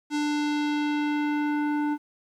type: tone with low-pass filter sweep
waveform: square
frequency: 296.1 Hz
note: D4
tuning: 14 cents sharp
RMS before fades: -26 dBFS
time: 0.1-1.98 s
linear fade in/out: 50 ms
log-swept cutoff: 6800 to 1200 Hz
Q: 1.1
effects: 10-bit